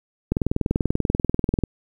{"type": "click train", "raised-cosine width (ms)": 3, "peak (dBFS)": -7, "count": 28, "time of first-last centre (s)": [0.32, 1.637], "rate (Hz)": 20.5, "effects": ["8-bit"]}